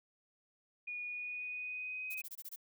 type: tone with pitch glide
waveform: sine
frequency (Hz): 2451 to 2517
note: D#7 to D#7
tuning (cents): -27 to +19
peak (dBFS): -39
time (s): 0.87-2.22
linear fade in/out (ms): 10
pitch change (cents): +46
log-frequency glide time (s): 1.06-2.1
type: noise bursts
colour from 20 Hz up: violet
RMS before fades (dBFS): -46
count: 7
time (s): 2.1-2.561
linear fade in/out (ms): 10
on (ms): 47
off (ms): 22
effects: none